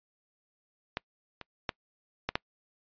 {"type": "clicks", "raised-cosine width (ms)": 0.3, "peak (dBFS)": [-15, -25, -13, -13, -11], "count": 5, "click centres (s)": [0.971, 1.413, 1.692, 2.29, 2.355], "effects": ["noise-tail reverb RT60 0.1 s tail -26 dB re dry", "resampled to 11025 Hz"]}